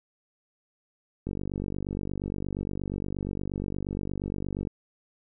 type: click train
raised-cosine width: 3 ms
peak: -19 dBFS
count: 166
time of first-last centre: 1.27-4.672 s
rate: 48.5 Hz
effects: none